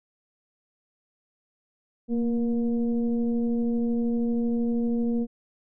sine tone with frequency modulation, 233.6 Hz, A#3, 4 cents sharp, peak -22 dBFS, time 2.08-5.27 s, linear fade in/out 50 ms, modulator 240 Hz, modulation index 0.65, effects none

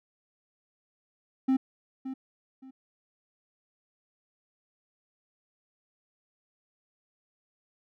triangle tone with echo, 263.6 Hz, C4, 13 cents sharp, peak -19 dBFS, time 1.48-1.57 s, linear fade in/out 10 ms, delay 570 ms, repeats 2, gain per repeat -12 dB, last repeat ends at 2.71 s, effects none

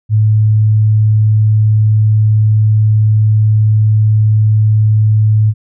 sine tone, 107.7 Hz, A2, 37 cents flat, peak -6 dBFS, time 0.09-5.54 s, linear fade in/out 50 ms, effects none

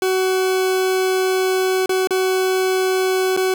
40% pulse tone with dropouts, 375.1 Hz, F#4, 24 cents sharp, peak -15 dBFS, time 0.02-3.54 s, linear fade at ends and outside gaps 2 ms, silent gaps 1.86-1.893 / 2.073-2.107 / 3.366-3.373 s, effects none

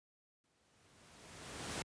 pink noise with exponential growth, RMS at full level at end -39 dBFS, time 0.44-1.82 s, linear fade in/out 0 ms, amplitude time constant 300 ms, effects high-pass 80 Hz 12 dB/octave + resampled to 22050 Hz

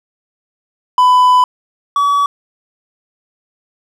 triangle tone pair in turn, 1000 / 1138.9 Hz, B5 / C#6, +21 / +46 cents, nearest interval major second, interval 225 cents, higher second, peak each -4 / -8 dBFS, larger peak first, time 0.98-1.44 / 1.96-2.26 s, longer first, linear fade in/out 2 ms, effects none

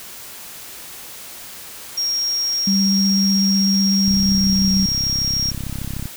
sine tone, 5588 Hz, F8, in tune, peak -18 dBFS, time 1.97-5.51 s, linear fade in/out 10 ms
sine tone with pitch glide, 196 to 192.86 Hz, G3 to G3, 0 to -28 cents, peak -15 dBFS, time 2.67-4.86 s, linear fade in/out 5 ms, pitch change -28 cents, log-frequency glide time 4.2-4.73 s
click train, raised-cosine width 5 ms, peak -15 dBFS, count 67, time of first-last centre 4.08-6.056 s, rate 33.4 Hz
effects white hiss -36 dBFS RMS until 6.16 s

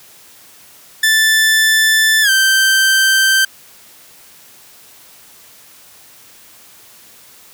sawtooth tone with pitch glide, 1760 to 1559 Hz, A6 to G6, 0 to -10 cents, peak -6 dBFS, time 1.03-3.45 s, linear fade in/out 5 ms, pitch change -210 cents, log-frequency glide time 2.22-2.3 s, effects white hiss -43 dBFS RMS until 7.53 s + high-pass 60 Hz 12 dB/octave

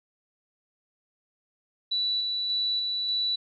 sine tone with tremolo, 3951 Hz, B7, in tune, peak -24 dBFS, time 1.91-3.36 s, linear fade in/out 10 ms, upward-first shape square, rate 1.7 Hz, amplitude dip 25%, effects none

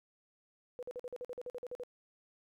sine tone bursts, 493.9 Hz, B4, in tune, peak -39 dBFS, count 13, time 0.79-1.835 s, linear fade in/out 0 ms, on 37 ms, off 47 ms, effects 13-bit

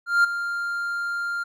triangle tone with ADSR envelope, 1396.9 Hz, F6, in tune, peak -11 dBFS, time 0.06-1.44 s, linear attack 180 ms, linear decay 12 ms, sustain -12 dB, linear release 15 ms, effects none

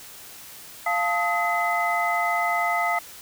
sine tone cluster, 697 / 877 / 1266 / 2034 Hz, F5 / A5 / D#6 / C7, -4 / -6 / +30 / -50 cents, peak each -25 / -28 / -27 / -26 dBFS, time 0.86-2.99 s, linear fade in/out 5 ms, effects white hiss -43 dBFS RMS until 3.21 s

